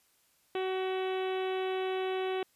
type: harmonic tone with a mistuned harmonic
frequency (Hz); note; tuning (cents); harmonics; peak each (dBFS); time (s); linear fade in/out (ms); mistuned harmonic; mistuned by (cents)
376.1; F#4; +28; 1 / 2 / 3 / 4 / 5 / 6 / 7 / 8 / 9 / 10; -31 / -38 / -45 / -47 / -48 / -48 / -47 / -48 / -50 / -54; 0.55-2.43; 2; 10; +33
effects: white hiss -69 dBFS RMS until 2.55 s + resampled to 32000 Hz